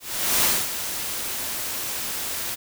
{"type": "noise with ADSR envelope", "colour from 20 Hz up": "white", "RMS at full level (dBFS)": -19, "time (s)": [0, 2.56], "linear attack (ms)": 440, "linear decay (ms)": 230, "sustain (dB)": -10, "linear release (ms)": 25, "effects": []}